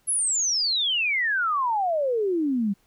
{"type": "exponential sweep", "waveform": "sine", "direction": "down", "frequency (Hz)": [11175, 191.2], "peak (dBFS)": -21, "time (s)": [0.07, 2.74], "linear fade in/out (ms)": 20, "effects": ["pink hiss -65 dBFS RMS until 2.86 s"]}